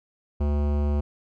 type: tone with hard clipping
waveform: sine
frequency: 72.8 Hz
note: D2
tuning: 15 cents flat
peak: -23 dBFS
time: 0.4-1.01 s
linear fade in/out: 10 ms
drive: 18 dB
effects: none